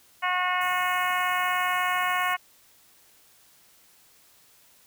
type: harmonic tone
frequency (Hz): 363.2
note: F#4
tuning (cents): -32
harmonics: 2 / 3 / 4 / 5 / 6 / 7 / 8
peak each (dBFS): -30 / -27 / -32 / -31 / -31 / -37 / -36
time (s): 0.22-2.37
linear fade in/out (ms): 20
type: band-stop noise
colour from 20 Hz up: white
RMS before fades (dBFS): -43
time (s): 0.61-2.34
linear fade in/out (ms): 2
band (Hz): 460 to 6000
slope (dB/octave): 96
effects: white hiss -58 dBFS RMS until 4.86 s